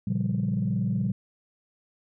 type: chord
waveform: sine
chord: G half-diminished seventh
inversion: first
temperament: equal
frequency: 116.54 / 138.59 / 174.61 / 196 Hz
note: Bb2 / Db3 / F3 / G3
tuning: 0 / 0 / 0 / 0 cents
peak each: -28 / -31 / -29 / -27 dBFS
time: 0.07-1.12 s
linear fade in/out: 5 ms
effects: tanh soft clip ceiling -17 dBFS